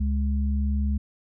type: tone pair together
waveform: sine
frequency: 69.88 / 209.4 Hz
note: C#2 / G#3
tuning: +15 / +15 cents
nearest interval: octave + perfect fifth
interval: 1900 cents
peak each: -22 / -29 dBFS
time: 0-0.98 s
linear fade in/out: 10 ms
effects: none